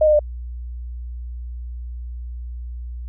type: tone with pitch steps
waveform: sine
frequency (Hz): 620 / 608.3 / 596.8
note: D#5 / D#5 / D5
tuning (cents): -6 / -39 / +28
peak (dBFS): -11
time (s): 0.01-0.193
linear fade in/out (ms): 5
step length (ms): 61
effects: added 60 Hz sine -28 dBFS peak until 3.08 s